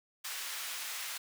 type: high-pass noise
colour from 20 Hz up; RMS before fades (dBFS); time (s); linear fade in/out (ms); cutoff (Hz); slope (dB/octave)
pink; -40; 0.24-1.18; 10; 1600; 12
effects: none

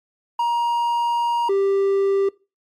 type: tone pair in turn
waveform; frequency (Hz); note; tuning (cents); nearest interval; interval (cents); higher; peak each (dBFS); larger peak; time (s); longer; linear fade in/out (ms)
triangle; 945 / 393.4; A#5 / G4; +23 / +6; octave + minor third; 1517; first; -15 / -14; second; 0.39-1.49 / 1.49-2.29; first; 5
effects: noise-tail reverb RT60 0.3 s tail -22 dB re dry + MP3 64 kbps

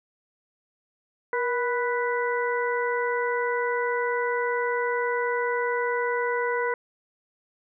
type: harmonic tone with a mistuned harmonic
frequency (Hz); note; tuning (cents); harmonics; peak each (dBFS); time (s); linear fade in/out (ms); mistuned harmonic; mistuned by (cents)
493.9; B4; 0; 1 / 2 / 3 / 4; -26 / -29 / -31 / -32; 1.33-6.74; 2; 1; -59
effects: none

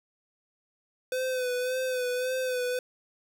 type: tone with vibrato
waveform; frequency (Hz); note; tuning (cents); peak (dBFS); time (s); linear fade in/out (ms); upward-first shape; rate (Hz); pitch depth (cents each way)
square; 506; B4; +42; -28; 1.12-2.79; 2; sine; 1.8; 39
effects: none

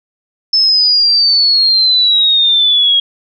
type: exponential sweep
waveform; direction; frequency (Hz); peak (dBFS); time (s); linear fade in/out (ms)
sine; down; 5274 to 3274; -7; 0.53-3; 5
effects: none

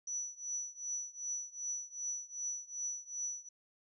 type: tone with tremolo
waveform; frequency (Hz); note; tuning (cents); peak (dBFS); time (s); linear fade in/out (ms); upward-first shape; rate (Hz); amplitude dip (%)
sine; 5920; F#8; 0; -34; 0.07-3.49; 5; triangle; 2.6; 95
effects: none

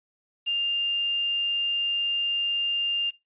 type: tone with quantisation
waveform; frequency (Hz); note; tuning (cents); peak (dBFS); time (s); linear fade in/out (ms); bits
sine; 2802; F7; +5; -23; 0.46-3.11; 20; 8
effects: noise-tail reverb RT60 0.2 s tail -19 dB re dry + resampled to 8000 Hz

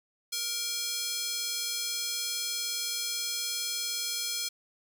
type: tone with high-pass filter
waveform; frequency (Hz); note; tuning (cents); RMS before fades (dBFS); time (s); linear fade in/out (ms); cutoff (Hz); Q
square; 469.6; A#4; +13; -33; 0.32-4.49; 10; 4300; 1.4
effects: none

